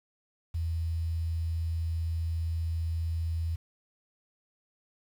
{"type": "tone", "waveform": "sine", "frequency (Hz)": 82.41, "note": "E2", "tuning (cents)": 0, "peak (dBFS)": -28, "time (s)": [0.54, 3.56], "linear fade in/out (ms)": 10, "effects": ["9-bit"]}